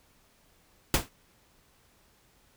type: noise with exponential decay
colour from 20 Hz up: pink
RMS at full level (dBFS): -19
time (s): 0.94-1.09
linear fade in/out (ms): 2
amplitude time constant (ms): 31
effects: pink hiss -64 dBFS RMS until 2.56 s